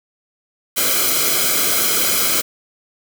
white noise with comb filter, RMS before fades -17 dBFS, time 0.76-2.42 s, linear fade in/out 20 ms, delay 1.1 ms, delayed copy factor -0.8, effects none

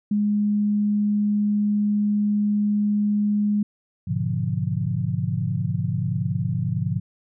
sine tone, 207.4 Hz, G#3, 2 cents flat, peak -18 dBFS, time 0.11-3.63 s, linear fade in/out 5 ms
sine chord, G# diminished seventh, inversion none, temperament equal with one note detuned, 103.83 / 123.47 / 144.89 / 174.61 Hz, G#2 / B2 / D3 / F3, 0 / 0 / -23 / 0 cents, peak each -27 dBFS, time 4.07-7 s, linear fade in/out 10 ms
effects none

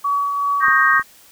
sine tone with tremolo, 1134 Hz, C#6, 39 cents sharp, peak -15 dBFS, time 0.04-0.66 s, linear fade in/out 10 ms, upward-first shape triangle, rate 2.6 Hz, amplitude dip 40%
sine chord, Eb dominant seventh, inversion third, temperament equal with one note detuned, 1108.7 / 1244.5 / 1580.7 / 1864.7 Hz, Db6 / Eb6 / G6 / Bb6, 0 / 0 / +14 / 0 cents, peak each -18 / -18 / -16 / -16 dBFS, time 0.6-1.03 s, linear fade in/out 50 ms
clicks, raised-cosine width 2 ms, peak -23 / -33 / -24 dBFS, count 3, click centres 0.683 / 0.938 / 0.996 s
effects white hiss -48 dBFS RMS until 1.31 s

